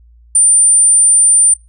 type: tone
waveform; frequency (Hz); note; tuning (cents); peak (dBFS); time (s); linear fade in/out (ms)
sine; 9160; D9; -44; -6; 0.35-1.54; 5
effects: noise-tail reverb RT60 0.2 s tail -18 dB re dry + added 58 Hz sine -41 dBFS peak until 1.68 s